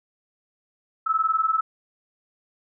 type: tone pair together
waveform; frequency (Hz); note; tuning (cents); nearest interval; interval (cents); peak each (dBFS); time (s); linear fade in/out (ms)
sine; 1298.1 / 1318.5; E6 / E6; -27 / 0; unison; 27; -22 / -23; 1.06-1.61; 10
effects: none